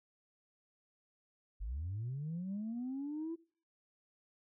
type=linear sweep; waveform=sine; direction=up; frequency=43.65 to 336.8 Hz; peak=-36 dBFS; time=1.6-3.36 s; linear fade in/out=20 ms; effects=noise-tail reverb RT60 0.4 s tail -19 dB re dry + tanh soft clip ceiling -34 dBFS